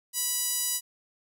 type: tone with band-pass filter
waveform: 5% pulse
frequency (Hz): 981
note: B5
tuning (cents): -12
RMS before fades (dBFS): -29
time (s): 0.13-0.81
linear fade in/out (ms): 50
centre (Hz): 11000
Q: 0.73
effects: none